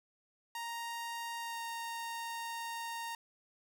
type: tone with pitch glide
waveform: sawtooth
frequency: 932.3 to 925.9 Hz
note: A#5 to A#5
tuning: 0 to -12 cents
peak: -35 dBFS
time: 0.55-3.15 s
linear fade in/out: 2 ms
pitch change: -12 cents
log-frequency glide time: 1.38-1.59 s
effects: none